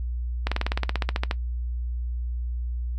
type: slowing click train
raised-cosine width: 0.3 ms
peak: -9 dBFS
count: 15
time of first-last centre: 0.47-1.311 s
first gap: 46 ms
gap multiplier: 1.04
effects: noise-tail reverb RT60 0.1 s tail -17 dB re dry + added 60 Hz sine -26 dBFS peak until 2.98 s